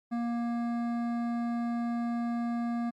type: tone with hard clipping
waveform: triangle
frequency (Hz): 235.9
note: A#3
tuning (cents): +21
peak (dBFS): -31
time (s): 0.11-2.91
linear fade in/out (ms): 20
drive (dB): 16
effects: Opus 48 kbps